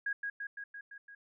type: tone with echo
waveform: sine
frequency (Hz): 1644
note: G#6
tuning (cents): -18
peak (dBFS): -31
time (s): 0.06-0.13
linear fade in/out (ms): 5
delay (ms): 170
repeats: 6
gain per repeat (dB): -3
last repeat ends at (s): 1.15
effects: none

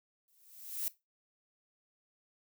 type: noise with exponential growth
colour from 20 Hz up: violet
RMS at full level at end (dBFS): -33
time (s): 0.28-0.88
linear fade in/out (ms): 1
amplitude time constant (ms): 130
effects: noise-tail reverb RT60 0.2 s tail -17 dB re dry

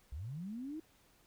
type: linear sweep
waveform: sine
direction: up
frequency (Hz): 58.27 to 326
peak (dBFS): -40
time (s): 0.12-0.8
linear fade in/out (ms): 5
effects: pink hiss -68 dBFS RMS until 1.26 s

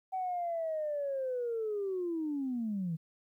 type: linear sweep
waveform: sine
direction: down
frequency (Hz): 761 to 155.56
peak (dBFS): -31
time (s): 0.12-2.97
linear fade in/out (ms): 20
effects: tanh soft clip ceiling -27 dBFS + 12-bit

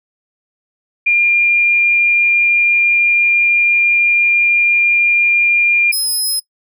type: tone pair in turn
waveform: sine / 15% pulse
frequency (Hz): 2402 / 5101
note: D7 / D#8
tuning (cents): +38 / +42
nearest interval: octave + minor second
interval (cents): 1304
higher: second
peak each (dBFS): -9 / -9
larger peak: neither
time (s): 1.06-5.92 / 5.92-6.4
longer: first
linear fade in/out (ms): 10
effects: noise-tail reverb RT60 0.1 s tail -20 dB re dry

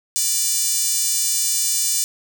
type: tone with high-pass filter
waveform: 5% pulse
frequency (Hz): 590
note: D5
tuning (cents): +8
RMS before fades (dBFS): -20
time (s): 0.16-2.04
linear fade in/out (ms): 0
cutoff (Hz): 8200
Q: 1.1
effects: none

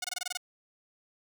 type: tone bursts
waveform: 5% pulse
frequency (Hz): 728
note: F#5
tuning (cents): -28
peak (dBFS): -20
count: 8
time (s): 0.02-0.373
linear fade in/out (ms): 5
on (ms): 24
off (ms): 23
effects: none

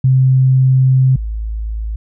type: tone pair in turn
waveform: sine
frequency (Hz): 130.81 / 54.24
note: C3 / A1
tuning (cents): 0 / -24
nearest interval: octave + minor third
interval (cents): 1524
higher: first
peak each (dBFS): -7 / -18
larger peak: first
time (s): 0.04-1.16 / 1.16-1.96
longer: first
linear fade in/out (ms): 5
effects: none

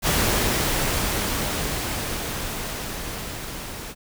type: noise with level ramp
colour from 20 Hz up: pink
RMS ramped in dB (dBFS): -20 to -35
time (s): 0.02-3.95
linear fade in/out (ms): 50
effects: none

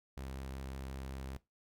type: tone with vibrato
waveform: sawtooth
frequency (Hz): 66.6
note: C2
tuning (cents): +31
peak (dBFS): -38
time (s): 0.17-1.37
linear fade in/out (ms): 0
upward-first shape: sine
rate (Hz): 5.4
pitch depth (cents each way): 11
effects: noise-tail reverb RT60 0.2 s tail -19 dB re dry

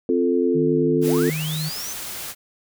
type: chord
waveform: sine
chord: F major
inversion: second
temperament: equal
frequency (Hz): 261.6 / 349.2 / 440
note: C4 / F4 / A4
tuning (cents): 0 / 0 / 0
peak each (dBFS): -21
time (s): 0.09-1.3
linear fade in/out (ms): 2
type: tone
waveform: sine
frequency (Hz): 155.56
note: D#3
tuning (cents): 0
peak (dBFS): -24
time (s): 0.54-1.7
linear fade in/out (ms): 20
type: noise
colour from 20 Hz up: white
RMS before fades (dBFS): -32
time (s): 1.01-2.35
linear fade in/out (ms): 50
type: linear sweep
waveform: sine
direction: up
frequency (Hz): 164.81 to 6272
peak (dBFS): -31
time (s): 1.03-1.93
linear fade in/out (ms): 5
effects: none

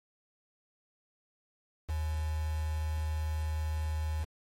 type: tone with quantisation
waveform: sine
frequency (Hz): 77.78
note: D#2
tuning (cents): 0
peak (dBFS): -30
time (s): 1.88-4.25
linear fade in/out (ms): 20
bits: 7
effects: MP3 64 kbps

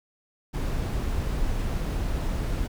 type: noise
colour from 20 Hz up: brown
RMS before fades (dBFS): -27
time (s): 0.53-2.68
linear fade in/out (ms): 20
effects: none

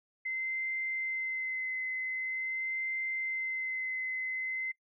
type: tone with vibrato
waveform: sine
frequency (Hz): 2062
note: C7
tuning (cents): -26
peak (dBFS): -32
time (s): 0.25-4.72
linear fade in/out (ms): 10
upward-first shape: sine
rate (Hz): 0.45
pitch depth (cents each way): 15
effects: noise-tail reverb RT60 0.1 s tail -23 dB re dry

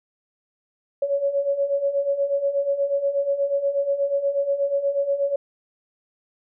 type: beating tone pair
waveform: sine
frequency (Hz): 554.4 / 562.7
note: C#5 / C#5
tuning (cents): 0 / +26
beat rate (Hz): 8.3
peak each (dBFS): -26 / -21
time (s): 1.02-5.36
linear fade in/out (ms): 5
effects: none

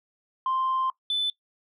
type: tone pair in turn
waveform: sine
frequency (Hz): 1046.5 / 3507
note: C6 / A7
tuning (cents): 0 / -6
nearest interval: octave + major sixth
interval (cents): 2094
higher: second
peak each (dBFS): -22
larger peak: neither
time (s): 0.46-0.9 / 1.1-1.3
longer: first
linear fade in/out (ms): 2
effects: noise-tail reverb RT60 0.1 s tail -20 dB re dry + tanh soft clip ceiling -20 dBFS

